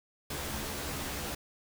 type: noise with comb filter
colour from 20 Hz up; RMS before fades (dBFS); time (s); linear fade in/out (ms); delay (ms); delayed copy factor
pink; -37; 0.3-1.35; 5; 14; +0.8
effects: none